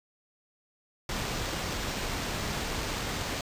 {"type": "noise with sample-and-hold", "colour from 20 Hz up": "pink", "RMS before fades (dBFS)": -33, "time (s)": [1.09, 3.41], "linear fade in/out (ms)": 2, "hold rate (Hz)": 11025, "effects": ["resampled to 32000 Hz"]}